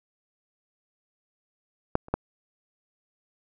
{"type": "clicks", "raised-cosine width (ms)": 1, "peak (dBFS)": [-7, -30, -9], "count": 3, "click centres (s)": [1.954, 2.084, 2.14], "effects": []}